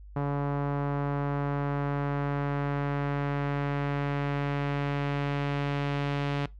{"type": "tone with low-pass filter sweep", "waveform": "sawtooth", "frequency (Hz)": 142.4, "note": "C#3", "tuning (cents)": 47, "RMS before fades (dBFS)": -29, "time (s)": [0.16, 6.46], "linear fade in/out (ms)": 5, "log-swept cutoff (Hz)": [1100, 3100], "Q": 1.2, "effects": ["noise-tail reverb RT60 0.2 s tail -21 dB re dry", "added 50 Hz sine -44 dBFS peak until 6.59 s"]}